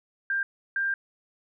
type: tone bursts at uneven times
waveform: sine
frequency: 1590 Hz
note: G6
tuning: 24 cents sharp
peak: -24 dBFS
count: 2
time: 0.3-0.43 / 0.76-0.94 s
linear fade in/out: 2 ms
effects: none